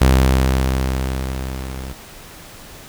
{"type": "tone with level ramp", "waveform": "sawtooth", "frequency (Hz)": 65.41, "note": "C2", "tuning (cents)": 0, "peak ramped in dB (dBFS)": [-5, -24], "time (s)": [0.01, 1.93], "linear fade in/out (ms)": 5, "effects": ["pink hiss -39 dBFS RMS until 2.88 s"]}